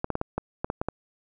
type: clicks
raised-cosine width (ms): 1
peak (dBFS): -13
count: 9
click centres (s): 0.044 / 0.103 / 0.154 / 0.214 / 0.38 / 0.645 / 0.701 / 0.815 / 0.886
effects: none